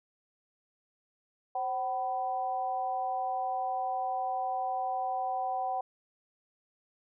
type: tone with amplitude modulation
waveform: sine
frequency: 760 Hz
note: F#5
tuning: 46 cents sharp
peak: -26 dBFS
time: 1.55-5.81 s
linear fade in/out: 5 ms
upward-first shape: sine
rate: 232 Hz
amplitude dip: 75%
effects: none

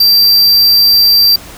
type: tone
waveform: square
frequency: 4699 Hz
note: D8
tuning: in tune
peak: -5 dBFS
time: 0-1.36 s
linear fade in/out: 5 ms
effects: pink hiss -32 dBFS RMS until 1.57 s

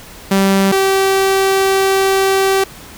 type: tone pair in turn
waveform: sawtooth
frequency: 194.7 / 386.7 Hz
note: G3 / G4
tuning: -12 / -24 cents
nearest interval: octave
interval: 1188 cents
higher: second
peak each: -6 / -7 dBFS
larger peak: first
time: 0.31-0.72 / 0.72-2.64 s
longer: second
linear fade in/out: 5 ms
effects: pink hiss -36 dBFS RMS until 2.97 s

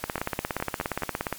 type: two click trains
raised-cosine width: 0.5 ms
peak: -14 / -11 dBFS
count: 5 / 23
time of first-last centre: 0.18-1.022 / 0.04-1.327 s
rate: 4.75 / 17.1 Hz
effects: white hiss -44 dBFS RMS until 1.38 s + MP3 96 kbps

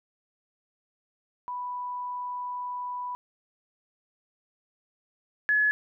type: tone pair in turn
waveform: sine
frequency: 987.8 / 1701.3 Hz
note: B5 / G#6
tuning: 0 / +41 cents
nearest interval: major sixth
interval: 941 cents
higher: second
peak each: -31 / -20 dBFS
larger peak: second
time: 1.48-3.15 / 5.49-5.71 s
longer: first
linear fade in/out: 0 ms
effects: none

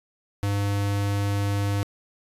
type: tone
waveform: square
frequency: 100.8 Hz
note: G2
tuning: 49 cents sharp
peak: -23 dBFS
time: 0.43-1.83 s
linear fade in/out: 0 ms
effects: resampled to 32000 Hz

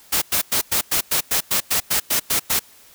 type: noise bursts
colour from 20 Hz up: white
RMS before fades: -19 dBFS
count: 13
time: 0.12-2.595 s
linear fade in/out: 10 ms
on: 99 ms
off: 99 ms
effects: white hiss -49 dBFS RMS until 2.94 s

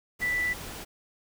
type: tone in noise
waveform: sine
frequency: 1975.5 Hz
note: B6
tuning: in tune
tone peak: -25 dBFS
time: 0.21-0.54 s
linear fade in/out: 20 ms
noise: pink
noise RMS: -40 dBFS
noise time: 0.19-0.85 s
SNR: +12 dB
effects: none

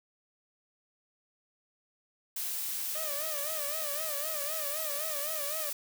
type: noise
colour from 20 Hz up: blue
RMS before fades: -35 dBFS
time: 2.36-5.73 s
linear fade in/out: 5 ms
type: tone with vibrato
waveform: sawtooth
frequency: 603 Hz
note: D5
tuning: 46 cents sharp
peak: -35 dBFS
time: 2.95-5.7 s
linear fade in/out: 5 ms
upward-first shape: sine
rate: 3.9 Hz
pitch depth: 110 cents each way
effects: none

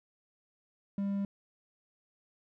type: tone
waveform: triangle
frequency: 199 Hz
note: G3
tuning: 26 cents sharp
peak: -28 dBFS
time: 0.98-1.25 s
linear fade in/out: 2 ms
effects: none

